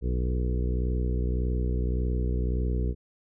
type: harmonic tone with a mistuned harmonic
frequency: 61.74 Hz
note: B1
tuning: in tune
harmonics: 1 / 2 / 3 / 4 / 5 / 6 / 7 / 8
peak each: -25 / -33 / -36 / -40 / -40 / -40 / -39 / -45 dBFS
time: 0.01-2.95 s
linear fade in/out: 50 ms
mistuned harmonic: 8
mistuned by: -17 cents
effects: none